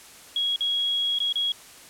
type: tone with dropouts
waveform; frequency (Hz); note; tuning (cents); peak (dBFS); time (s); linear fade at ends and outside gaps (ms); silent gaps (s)
sine; 3314; G#7; -4; -22; 0.36-1.52; 2; 0.561-0.607 / 1.187-1.202 / 1.326-1.356
effects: white hiss -47 dBFS RMS until 1.89 s + low-pass 11000 Hz 12 dB/octave